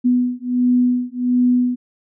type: beating tone pair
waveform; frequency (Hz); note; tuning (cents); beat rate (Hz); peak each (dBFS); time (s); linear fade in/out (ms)
sine; 246.9 / 248.3; B3 / B3; 0 / +9; 1.4; -17; 0.04-1.76; 20
effects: none